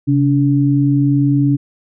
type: tone pair together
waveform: sine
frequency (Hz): 135.21 / 286.2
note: C#3 / D4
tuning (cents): -43 / -45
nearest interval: octave + minor second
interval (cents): 1298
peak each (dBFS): -13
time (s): 0.07-1.57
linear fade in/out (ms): 20
effects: none